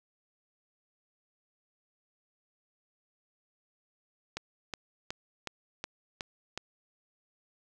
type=click train; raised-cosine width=0.2 ms; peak=-18 dBFS; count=7; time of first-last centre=4.37-6.576 s; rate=2.72 Hz; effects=none